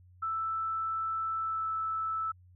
sine tone with pitch glide, 1321 to 1313.4 Hz, E6 to E6, +3 to -7 cents, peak -30 dBFS, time 0.22-2.32 s, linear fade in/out 10 ms, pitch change -10 cents, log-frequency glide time 1.38-1.68 s, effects added 90 Hz sine -55 dBFS peak until 2.55 s

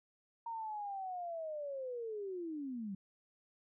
sine linear sweep, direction down, 932.3 to 186 Hz, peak -39 dBFS, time 0.46-2.95 s, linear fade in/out 5 ms, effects none

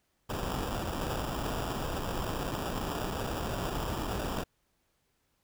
pink noise with sample-and-hold, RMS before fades -34 dBFS, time 0.29-4.44 s, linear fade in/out 10 ms, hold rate 2100 Hz, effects pink hiss -75 dBFS RMS until 5.43 s

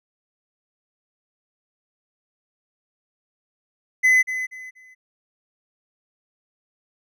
triangle tone with echo, 2023 Hz, B6, 41 cents sharp, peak -11 dBFS, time 4.03-4.23 s, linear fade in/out 20 ms, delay 240 ms, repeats 3, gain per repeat -11 dB, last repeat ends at 4.95 s, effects none

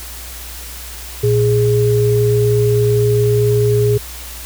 sine tone pair together, 116.54 / 415.3 Hz, A#2 / G#4, 0 / 0 cents, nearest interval octave + minor seventh, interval 2200 cents, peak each -13 dBFS, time 1.23-3.98 s, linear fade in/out 10 ms, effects added 60 Hz sine -32 dBFS peak until 4.45 s + white hiss -32 dBFS RMS until 4.45 s

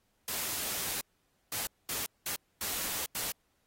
white noise bursts at uneven times, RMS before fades -35 dBFS, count 6, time 0.28-1.01 / 1.52-1.67 / 1.89-2.06 / 2.26-2.36 / 2.61-3.06 / 3.15-3.32 s, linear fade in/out 2 ms, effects pink hiss -75 dBFS RMS until 3.66 s + AAC 48 kbps

